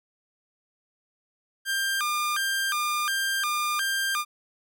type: tone with vibrato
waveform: sawtooth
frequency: 1383 Hz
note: F6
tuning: 17 cents flat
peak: -21 dBFS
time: 1.65-4.25 s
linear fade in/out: 50 ms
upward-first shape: square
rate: 1.4 Hz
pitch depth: 240 cents each way
effects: none